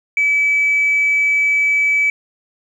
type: tone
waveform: sine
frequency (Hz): 2296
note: D7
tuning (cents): -40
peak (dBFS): -11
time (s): 0.17-2.1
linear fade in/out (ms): 2
effects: tanh soft clip ceiling -8 dBFS + 8-bit